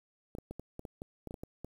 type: clicks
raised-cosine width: 2 ms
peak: -28 dBFS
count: 12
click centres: 0.351 / 0.385 / 0.51 / 0.596 / 0.794 / 0.852 / 1.019 / 1.273 / 1.309 / 1.342 / 1.435 / 1.646 s
effects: 9-bit